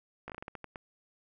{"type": "slowing click train", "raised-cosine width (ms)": 0.5, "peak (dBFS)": -26, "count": 10, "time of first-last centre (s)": [0.28, 0.758], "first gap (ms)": 17, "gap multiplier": 1.27, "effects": []}